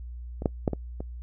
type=clicks; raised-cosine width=2 ms; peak=-21 / -9 / -9 / -15 / -21 dBFS; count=5; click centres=0.421 / 0.458 / 0.678 / 0.733 / 1.005 s; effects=noise-tail reverb RT60 0.1 s tail -25 dB re dry + added 60 Hz sine -36 dBFS peak until 1.22 s